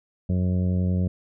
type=harmonic tone; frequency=91 Hz; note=F#2; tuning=28 cents flat; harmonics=1 / 2 / 3 / 4 / 5 / 6 / 7; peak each=-22 / -24 / -39 / -40 / -40 / -40 / -45 dBFS; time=0.29-1.08 s; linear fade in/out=5 ms; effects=none